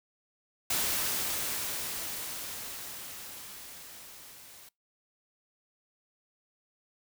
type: noise with level ramp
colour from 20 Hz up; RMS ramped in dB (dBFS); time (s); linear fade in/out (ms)
white; -29 to -52; 0.7-4.69; 5
effects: noise-tail reverb RT60 0.2 s tail -25 dB re dry